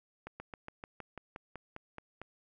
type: slowing click train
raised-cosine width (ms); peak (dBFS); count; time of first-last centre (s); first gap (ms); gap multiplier
0.5; -28; 12; 0.27-2.216; 130; 1.06
effects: none

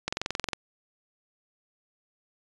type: click train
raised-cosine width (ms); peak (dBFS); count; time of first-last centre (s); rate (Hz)
0.2; -11; 11; 0.08-0.532; 22.1
effects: resampled to 22050 Hz

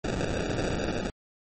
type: noise with sample-and-hold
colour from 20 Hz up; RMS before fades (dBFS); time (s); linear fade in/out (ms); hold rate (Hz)
white; -29; 0.04-1.1; 2; 1050
effects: MP3 32 kbps

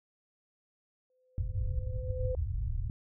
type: tone with exponential growth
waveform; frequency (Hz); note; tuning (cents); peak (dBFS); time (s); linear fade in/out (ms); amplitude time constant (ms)
sine; 510; C5; -44; -32; 1.1-2.35; 1; 270
type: low-pass noise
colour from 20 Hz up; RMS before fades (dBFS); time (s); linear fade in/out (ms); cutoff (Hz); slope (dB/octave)
white; -33; 1.38-2.9; 2; 110; 48
effects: none

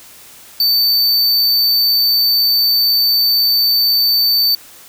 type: tone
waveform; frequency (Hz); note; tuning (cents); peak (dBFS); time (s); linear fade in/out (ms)
square; 4558; C#8; +47; -11; 0.6-4.55; 2
effects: white hiss -40 dBFS RMS until 4.88 s

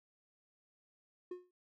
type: tone with exponential decay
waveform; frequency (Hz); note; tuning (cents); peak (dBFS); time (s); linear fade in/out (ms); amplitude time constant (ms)
triangle; 360; F#4; -47; -36; 1.31-1.51; 5; 42
effects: none

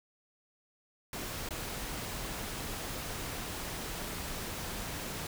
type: noise with dropouts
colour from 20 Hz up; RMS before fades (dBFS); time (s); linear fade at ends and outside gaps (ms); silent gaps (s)
pink; -39; 1.13-5.27; 2; 1.489-1.507
effects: none

